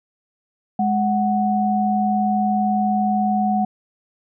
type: tone pair together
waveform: sine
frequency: 208.6 / 741 Hz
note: G#3 / F#5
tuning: +8 / +2 cents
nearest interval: octave + minor seventh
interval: 2194 cents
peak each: -19 dBFS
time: 0.79-3.65 s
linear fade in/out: 5 ms
effects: none

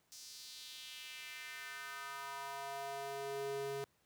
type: tone with high-pass filter sweep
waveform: square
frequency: 138.59 Hz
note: C#3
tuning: in tune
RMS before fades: -45 dBFS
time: 0.12-3.84 s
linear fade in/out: 0 ms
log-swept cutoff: 5700 to 310 Hz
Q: 2.4
effects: pink hiss -75 dBFS RMS until 4.05 s + high-pass 80 Hz 12 dB/octave

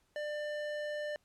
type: tone with band-pass filter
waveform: square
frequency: 596 Hz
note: D5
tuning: 25 cents sharp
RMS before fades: -38 dBFS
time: 0.16-1.16 s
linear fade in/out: 0 ms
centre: 1200 Hz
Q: 0.86
effects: pink hiss -74 dBFS RMS until 1.24 s + low-pass 12000 Hz 12 dB/octave

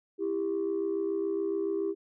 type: tone pair together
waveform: sine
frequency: 330 / 397.1 Hz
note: E4 / G4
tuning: +2 / +22 cents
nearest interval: minor third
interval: 320 cents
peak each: -31 / -28 dBFS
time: 0.18-1.95 s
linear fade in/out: 50 ms
effects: tanh soft clip ceiling -23 dBFS

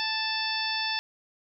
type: harmonic tone with a mistuned harmonic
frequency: 880 Hz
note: A5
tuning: in tune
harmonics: 1 / 2 / 3 / 4 / 5 / 6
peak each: -34 / -34 / -34 / -34 / -34 / -34 dBFS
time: 0-0.99 s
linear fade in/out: 0 ms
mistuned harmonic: 5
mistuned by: +39 cents
effects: none

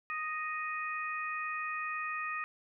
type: harmonic tone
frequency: 622 Hz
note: D#5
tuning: 1 cent flat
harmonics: 2 / 3 / 4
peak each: -37 / -39 / -40 dBFS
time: 0.1-2.44 s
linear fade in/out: 0 ms
effects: none

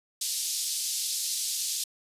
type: band-pass noise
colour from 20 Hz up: pink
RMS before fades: -31 dBFS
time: 0.21-1.84 s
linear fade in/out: 5 ms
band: 4100 to 12000 Hz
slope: 24 dB/octave
effects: resampled to 32000 Hz

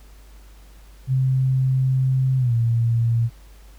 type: tone with pitch glide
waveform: sine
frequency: 131.1 to 116.12 Hz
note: C3 to A#2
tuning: +4 to -6 cents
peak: -16 dBFS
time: 1.07-3.3 s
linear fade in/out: 50 ms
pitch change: -210 cents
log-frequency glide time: 2.38-2.54 s
effects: added 50 Hz sine -43 dBFS peak until 3.78 s + pink hiss -54 dBFS RMS until 3.78 s

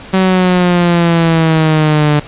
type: exponential sweep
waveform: sawtooth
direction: down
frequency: 190 to 147.4 Hz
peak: -4 dBFS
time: 0.13-2.2 s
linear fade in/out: 10 ms
effects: pink hiss -32 dBFS RMS until 2.27 s + resampled to 8000 Hz

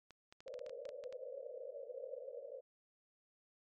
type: clicks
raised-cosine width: 0.2 ms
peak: -38 dBFS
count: 12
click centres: 0.107 / 0.325 / 0.405 / 0.48 / 0.541 / 0.592 / 0.664 / 0.695 / 0.854 / 0.891 / 1.039 / 1.126 s
type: band-pass noise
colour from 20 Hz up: pink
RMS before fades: -48 dBFS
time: 0.46-2.61 s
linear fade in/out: 2 ms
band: 480 to 580 Hz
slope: 96 dB/octave
effects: MP3 96 kbps

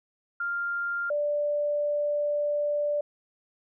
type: tone pair in turn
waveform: sine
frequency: 1396.9 / 587.3 Hz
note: F6 / D5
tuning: 0 / 0 cents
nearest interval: octave + minor third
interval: 1500 cents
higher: first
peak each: -27 / -24 dBFS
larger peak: second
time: 0.4-1.1 / 1.1-3.01 s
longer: second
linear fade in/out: 5 ms
effects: none

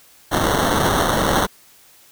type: noise with sample-and-hold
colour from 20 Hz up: white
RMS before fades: -18 dBFS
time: 0.31-1.47 s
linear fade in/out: 20 ms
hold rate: 2450 Hz
effects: white hiss -50 dBFS RMS until 2.11 s

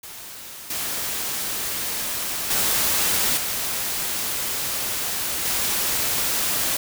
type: noise with level steps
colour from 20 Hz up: white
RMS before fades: -38 / -27 / -21 / -26 / -23 dBFS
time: 0.03-6.77 s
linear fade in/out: 5 ms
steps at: 0.7 / 2.5 / 3.37 / 5.45 s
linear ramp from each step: 5 ms
effects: none

